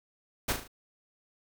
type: noise with echo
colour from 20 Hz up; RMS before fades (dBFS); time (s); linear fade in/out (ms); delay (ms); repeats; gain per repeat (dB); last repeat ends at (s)
pink; -28; 0.48-0.53; 10; 37; 4; -6; 0.678
effects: none